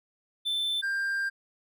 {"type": "tone pair in turn", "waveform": "triangle", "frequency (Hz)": [3535, 1591.6], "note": ["A7", "G6"], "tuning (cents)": [7, 26], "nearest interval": "octave + major second", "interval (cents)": 1381, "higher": "first", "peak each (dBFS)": -25, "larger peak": "neither", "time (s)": [[0.45, 0.82], [0.82, 1.3]], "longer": "second", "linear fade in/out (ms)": 20, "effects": []}